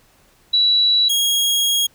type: tone pair in turn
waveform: sine / sawtooth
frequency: 3927 / 3288 Hz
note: B7 / G#7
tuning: -11 / -18 cents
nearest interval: minor third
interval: 307 cents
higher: first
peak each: -12 dBFS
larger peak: neither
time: 0.53-1.09 / 1.09-1.87 s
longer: second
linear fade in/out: 10 ms
effects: pink hiss -55 dBFS RMS until 1.94 s